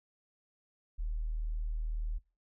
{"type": "tone", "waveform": "sine", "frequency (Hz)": 39.05, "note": "D#1", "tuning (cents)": 7, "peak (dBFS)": -32, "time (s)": [0.98, 2.19], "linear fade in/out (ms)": 20, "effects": ["noise-tail reverb RT60 0.3 s tail -22 dB re dry"]}